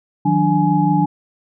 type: tone cluster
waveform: sine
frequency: 156.4 / 182 / 292.7 / 839 Hz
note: D#3 / F#3 / D4 / G#5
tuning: +9 / -28 / -6 / +17 cents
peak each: -18 dBFS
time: 0.25-1.06 s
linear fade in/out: 10 ms
effects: none

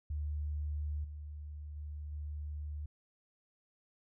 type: tone with level steps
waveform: sine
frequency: 74.5 Hz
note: D2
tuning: 25 cents sharp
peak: -34 / -42 / -40 / -38 dBFS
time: 0.1-2.86 s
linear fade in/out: 5 ms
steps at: 1.04 / 1.76 / 2.12 s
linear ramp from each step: 5 ms
effects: none

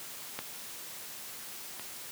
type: clicks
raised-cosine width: 0.3 ms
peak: -19 / -25 dBFS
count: 2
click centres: 0.39 / 1.796 s
effects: white hiss -44 dBFS RMS until 2.11 s + high-pass 100 Hz 12 dB/octave

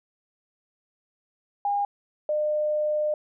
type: tone pair in turn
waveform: sine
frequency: 811 / 604.2 Hz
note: G#5 / D5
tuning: -41 / +49 cents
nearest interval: perfect fourth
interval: 510 cents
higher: first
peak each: -22 dBFS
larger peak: neither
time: 1.65-1.85 / 2.29-3.14 s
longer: second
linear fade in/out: 2 ms
effects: none

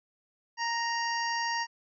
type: harmonic tone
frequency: 932.3 Hz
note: A#5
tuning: in tune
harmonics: 1 / 2 / 3 / 5 / 6 / 7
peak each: -31 / -33 / -42 / -39 / -39 / -49 dBFS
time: 0.57-1.67 s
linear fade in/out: 50 ms
effects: none

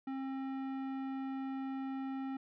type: tone with tanh clipping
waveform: sine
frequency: 267.6 Hz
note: C4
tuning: 39 cents sharp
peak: -39 dBFS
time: 0.07-2.37 s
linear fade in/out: 5 ms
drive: 15 dB
effects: none

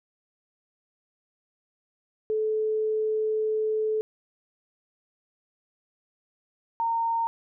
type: tone pair in turn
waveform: sine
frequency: 433.7 / 919 Hz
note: A4 / A#5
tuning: -25 / -25 cents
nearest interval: octave + minor second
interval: 1300 cents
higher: second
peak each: -23 dBFS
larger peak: neither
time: 2.3-4.01 / 6.8-7.27 s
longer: first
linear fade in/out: 0 ms
effects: none

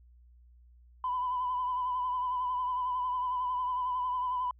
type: tone with vibrato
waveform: sine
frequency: 1001 Hz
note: B5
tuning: 23 cents sharp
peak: -28 dBFS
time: 1.04-4.51 s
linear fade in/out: 2 ms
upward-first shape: triangle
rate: 11 Hz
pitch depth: 43 cents each way
effects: tanh soft clip ceiling -24 dBFS + added 60 Hz sine -55 dBFS peak until 4.59 s

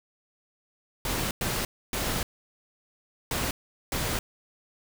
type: noise bursts at uneven times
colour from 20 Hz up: pink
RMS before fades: -29 dBFS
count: 5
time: 1.05-1.31 / 1.41-1.65 / 1.93-2.23 / 3.31-3.51 / 3.92-4.19 s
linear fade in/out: 2 ms
effects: none

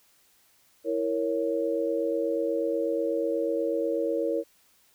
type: chord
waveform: sine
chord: A# diminished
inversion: second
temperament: equal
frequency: 329.6 / 466.2 / 554.4 Hz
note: E4 / A#4 / C#5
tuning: 0 / 0 / 0 cents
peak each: -30 / -28 / -29 dBFS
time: 0.84-4.44 s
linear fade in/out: 50 ms
effects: white hiss -63 dBFS RMS until 4.94 s

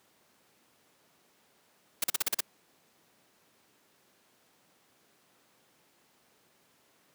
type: noise bursts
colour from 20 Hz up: white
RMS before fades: -27 dBFS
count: 7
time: 2.02-2.406 s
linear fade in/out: 5 ms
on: 20 ms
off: 41 ms
effects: pink hiss -66 dBFS RMS until 7.14 s + high-pass 200 Hz 12 dB/octave

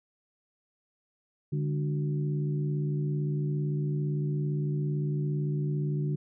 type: harmonic tone with a mistuned harmonic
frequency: 73.7 Hz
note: D2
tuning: 7 cents sharp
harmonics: 2 / 3 / 4 / 5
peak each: -27 / -39 / -41 / -39 dBFS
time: 1.52-6.16 s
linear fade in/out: 10 ms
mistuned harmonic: 3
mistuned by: -130 cents
effects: none

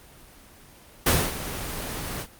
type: noise with ADSR envelope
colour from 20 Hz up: pink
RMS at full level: -18 dBFS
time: 1.06-2.27 s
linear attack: 6 ms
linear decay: 250 ms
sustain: -14 dB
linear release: 59 ms
effects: pink hiss -50 dBFS RMS until 2.39 s + Opus 24 kbps

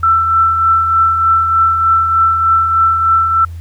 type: tone with tremolo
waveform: sine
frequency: 1334 Hz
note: E6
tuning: 20 cents sharp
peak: -6 dBFS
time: 0.03-3.45 s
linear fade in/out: 5 ms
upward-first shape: triangle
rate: 3.3 Hz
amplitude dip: 50%
effects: added 84 Hz sine -24 dBFS peak until 3.6 s + pink hiss -48 dBFS RMS until 3.6 s

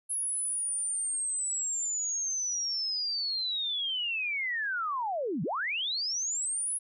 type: linear two-way sweep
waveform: sine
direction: down then up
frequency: 10630 to 138.59 to 10630 Hz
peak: -29 dBFS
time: 0.09-6.79 s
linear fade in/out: 20 ms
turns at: 5.43 s
effects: none

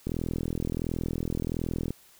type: click train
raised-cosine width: 3 ms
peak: -17 dBFS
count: 77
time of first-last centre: 0.07-1.906 s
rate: 41.4 Hz
effects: white hiss -57 dBFS RMS until 2.19 s

